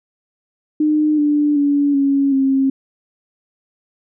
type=tone with pitch steps; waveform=sine; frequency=304.1 / 294.9 / 286 / 277.4 / 269.1 Hz; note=D#4 / D4 / D4 / C#4 / C4; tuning=-40 / +7 / -46 / +1 / +49 cents; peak=-12 dBFS; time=0.8-2.7 s; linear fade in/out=5 ms; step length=380 ms; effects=none